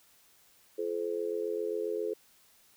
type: tone with amplitude modulation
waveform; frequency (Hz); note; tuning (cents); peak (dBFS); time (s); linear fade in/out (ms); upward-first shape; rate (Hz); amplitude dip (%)
sine; 430.6; A4; -37; -26; 0.78-2.14; 10; sine; 87.5; 100
effects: white hiss -63 dBFS RMS until 2.76 s